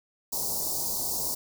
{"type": "band-stop noise", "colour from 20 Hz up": "white", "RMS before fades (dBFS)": -30, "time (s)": [0.32, 1.35], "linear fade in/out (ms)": 10, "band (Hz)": [990, 4500], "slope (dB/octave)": 48, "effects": []}